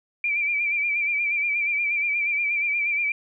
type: tone with vibrato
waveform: sine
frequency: 2349 Hz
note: D7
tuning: in tune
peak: -21 dBFS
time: 0.24-3.12 s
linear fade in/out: 2 ms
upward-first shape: sine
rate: 8.4 Hz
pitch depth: 52 cents each way
effects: none